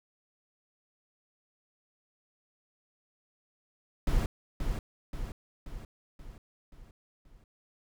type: noise with echo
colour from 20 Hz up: brown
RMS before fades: -26 dBFS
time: 4.07-4.26 s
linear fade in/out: 2 ms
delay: 530 ms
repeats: 6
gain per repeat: -5 dB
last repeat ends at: 7.44 s
effects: none